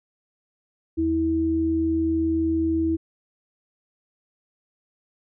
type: tone pair together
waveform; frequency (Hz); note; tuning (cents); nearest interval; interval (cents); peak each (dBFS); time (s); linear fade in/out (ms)
sine; 81.1 / 324.6; E2 / E4; -28 / -27; 2 octaves; 2401; -29 / -20; 0.97-2.97; 20
effects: none